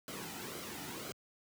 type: noise with flanger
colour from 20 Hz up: pink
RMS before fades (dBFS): -44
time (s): 0.08-1.12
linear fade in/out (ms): 0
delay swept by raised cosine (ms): 1.1 to 1.87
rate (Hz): 2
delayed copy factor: -0.6
effects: high-pass 100 Hz 12 dB/octave

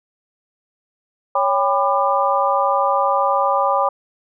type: harmonic tone with a mistuned harmonic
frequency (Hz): 199.1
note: G3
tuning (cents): +27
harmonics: 3 / 4 / 5 / 6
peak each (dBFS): -20 / -20 / -20 / -20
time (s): 1.35-3.89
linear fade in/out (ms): 5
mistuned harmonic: 3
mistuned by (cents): -120
effects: none

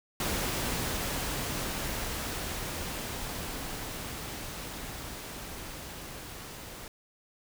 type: noise with level ramp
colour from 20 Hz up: pink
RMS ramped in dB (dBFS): -31 to -44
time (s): 0.2-6.88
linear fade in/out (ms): 2
effects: none

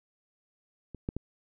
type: clicks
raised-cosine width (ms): 3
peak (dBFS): -28 / -18 / -20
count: 3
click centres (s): 0.947 / 1.089 / 1.166
effects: none

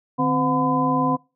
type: tone cluster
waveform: sine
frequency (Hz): 152.8 / 261.2 / 508 / 728 / 1012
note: D#3 / C4 / B4 / F#5 / B5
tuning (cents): -31 / -3 / +49 / -28 / +42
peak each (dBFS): -27 / -21 / -28 / -27 / -22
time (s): 0.18-1.17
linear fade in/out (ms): 20
effects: noise-tail reverb RT60 0.3 s tail -24 dB re dry

